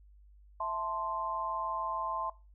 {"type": "chord", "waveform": "sine", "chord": "A minor", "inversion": "second", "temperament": "equal", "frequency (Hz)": [659.3, 880, 1046.5], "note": ["E5", "A5", "C6"], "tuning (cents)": [0, 0, 0], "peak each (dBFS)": [-39, -38, -34], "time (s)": [0.6, 2.3], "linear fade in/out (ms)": 5, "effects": ["noise-tail reverb RT60 0.3 s tail -20 dB re dry", "added 50 Hz sine -55 dBFS peak until 2.54 s"]}